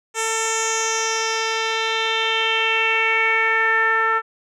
10% pulse tone with low-pass filter sweep, 447.2 Hz, A4, 28 cents sharp, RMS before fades -20 dBFS, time 0.14-4.22 s, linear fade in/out 50 ms, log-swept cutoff 8600 to 1500 Hz, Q 4.3, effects none

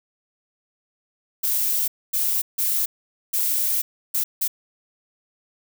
violet noise bursts at uneven times, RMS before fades -22 dBFS, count 6, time 1.43-1.88 / 2.13-2.42 / 2.58-2.86 / 3.33-3.82 / 4.14-4.24 / 4.41-4.48 s, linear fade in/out 10 ms, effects none

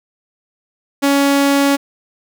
sawtooth tone, 280 Hz, C#4, 18 cents sharp, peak -7 dBFS, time 1.02-1.77 s, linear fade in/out 20 ms, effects none

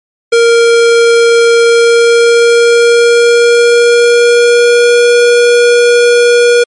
square tone with pitch glide, 466.2 to 479.6 Hz, A#4 to A#4, 0 to +49 cents, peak -4 dBFS, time 0.32-6.64 s, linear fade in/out 10 ms, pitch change +49 cents, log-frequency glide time 1.64-5.12 s, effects low-pass 9000 Hz 12 dB/octave + MP3 48 kbps

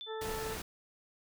sine tone with exponential decay, 3520 Hz, A7, in tune, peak -40 dBFS, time 0.01-0.57 s, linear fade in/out 0 ms, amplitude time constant 120 ms
harmonic tone, 440 Hz, A4, in tune, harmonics 1 / 2 / 3 / 4, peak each -38 / -44 / -48 / -50 dBFS, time 0.06-0.57 s, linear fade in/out 50 ms
pink noise, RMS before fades -41 dBFS, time 0.21-0.62 s, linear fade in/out 5 ms
effects none

